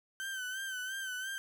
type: tone with vibrato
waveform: 35% pulse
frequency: 1539 Hz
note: G6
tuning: 32 cents flat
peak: -35 dBFS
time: 0.2-1.38 s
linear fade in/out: 0 ms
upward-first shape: sine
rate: 2.9 Hz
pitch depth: 57 cents each way
effects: none